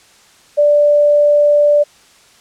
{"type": "tone", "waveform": "sine", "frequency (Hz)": 587, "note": "D5", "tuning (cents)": -1, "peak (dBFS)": -7, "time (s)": [0.57, 1.84], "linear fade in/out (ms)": 20, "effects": ["white hiss -47 dBFS RMS until 2.4 s", "low-pass 8000 Hz 12 dB/octave"]}